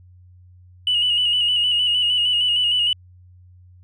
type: tone with vibrato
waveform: sine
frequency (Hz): 2921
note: F#7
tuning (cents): -23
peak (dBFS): -15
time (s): 0.87-2.93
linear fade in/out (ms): 2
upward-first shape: square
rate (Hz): 6.5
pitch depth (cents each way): 34
effects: tanh soft clip ceiling -11 dBFS + added 90 Hz sine -45 dBFS peak until 3.83 s